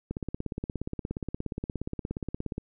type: click train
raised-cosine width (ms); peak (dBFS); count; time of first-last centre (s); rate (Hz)
3; -19; 43; 0.11-2.581; 17
effects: none